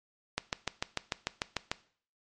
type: click train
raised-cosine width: 0.2 ms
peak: -12 dBFS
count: 10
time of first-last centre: 0.38-1.715 s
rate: 6.74 Hz
effects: noise-tail reverb RT60 0.5 s tail -18 dB re dry + MP3 48 kbps